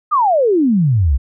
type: exponential sweep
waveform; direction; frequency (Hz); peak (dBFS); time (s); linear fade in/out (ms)
sine; down; 1271 to 59.9; -10; 0.11-1.18; 20
effects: none